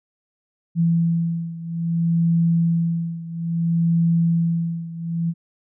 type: beating tone pair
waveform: sine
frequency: 167.3 / 167.9 Hz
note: E3 / E3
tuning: +26 / +32 cents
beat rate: 0.6 Hz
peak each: -19 / -22 dBFS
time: 0.75-5.34 s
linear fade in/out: 50 ms
effects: none